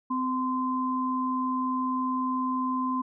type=tone pair together; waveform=sine; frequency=257.2 / 1034 Hz; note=C4 / C6; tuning=-30 / -21 cents; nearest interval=2 octaves; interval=2409 cents; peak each=-28 dBFS; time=0.1-3.02 s; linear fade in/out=10 ms; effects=none